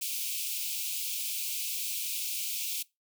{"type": "high-pass noise", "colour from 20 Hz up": "white", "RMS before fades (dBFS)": -34, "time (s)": [0.01, 2.83], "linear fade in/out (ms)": 10, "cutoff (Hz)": 2300, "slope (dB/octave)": 96, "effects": ["noise-tail reverb RT60 0.2 s tail -21 dB re dry"]}